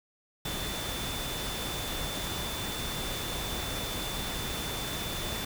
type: tone in noise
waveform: sine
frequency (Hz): 3520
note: A7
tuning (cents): 0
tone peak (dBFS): -39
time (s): 0.45-5.45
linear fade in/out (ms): 5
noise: pink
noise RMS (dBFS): -35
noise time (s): 0.45-5.45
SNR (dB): -7
effects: none